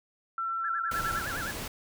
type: tone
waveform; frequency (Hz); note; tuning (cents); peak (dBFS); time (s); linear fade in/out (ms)
sine; 1346; E6; +36; -29; 0.38-1.19; 2
type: tone with vibrato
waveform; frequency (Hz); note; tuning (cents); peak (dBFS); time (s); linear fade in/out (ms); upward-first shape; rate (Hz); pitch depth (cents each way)
sine; 1513; F#6; +38; -33; 0.64-1.51; 2; sine; 9.7; 230
type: noise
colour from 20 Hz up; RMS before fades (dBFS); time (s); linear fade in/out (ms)
pink; -37; 0.91-1.68; 5
effects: none